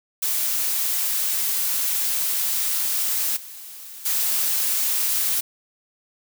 blue noise with level steps, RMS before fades -23 / -39 / -22 dBFS, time 0.22-5.41 s, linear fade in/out 10 ms, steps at 3.36 / 4.05 s, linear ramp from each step 10 ms, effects none

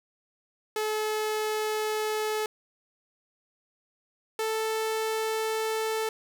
sawtooth tone pair in turn, 430.2 / 440.5 Hz, A4 / A4, -39 / +2 cents, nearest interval unison, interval 41 cents, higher second, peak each -23 dBFS, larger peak neither, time 0.76-2.46 / 4.39-6.09 s, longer neither, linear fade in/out 2 ms, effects none

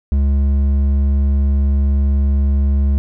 sine tone with hard clipping, 69.7 Hz, C#2, 10 cents sharp, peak -13 dBFS, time 0.12-2.98 s, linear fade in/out 0 ms, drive 6 dB, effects none

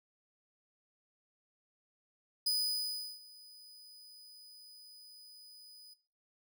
40% pulse tone with ADSR envelope, 4978 Hz, D#8, in tune, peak -27 dBFS, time 2.46-5.94 s, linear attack 9 ms, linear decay 720 ms, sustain -24 dB, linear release 8 ms, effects noise-tail reverb RT60 0.4 s tail -18 dB re dry

